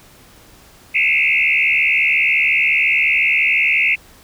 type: tone with frequency modulation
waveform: sine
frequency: 2397 Hz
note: D7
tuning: 35 cents sharp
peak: -12 dBFS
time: 0.94-3.96 s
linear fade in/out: 20 ms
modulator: 74.3 Hz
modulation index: 4.1
effects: pink hiss -46 dBFS RMS until 4.23 s